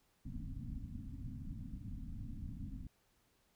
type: low-pass noise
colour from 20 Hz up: pink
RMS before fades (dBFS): -45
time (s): 0.25-2.87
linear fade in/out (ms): 2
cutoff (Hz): 280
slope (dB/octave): 96
effects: pink hiss -75 dBFS RMS until 3.55 s